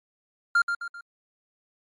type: tone with echo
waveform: triangle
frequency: 1396.9 Hz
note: F6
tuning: in tune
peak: -15 dBFS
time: 0.55-0.62 s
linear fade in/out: 5 ms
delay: 130 ms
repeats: 3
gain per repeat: -7 dB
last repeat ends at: 1.01 s
effects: MP3 48 kbps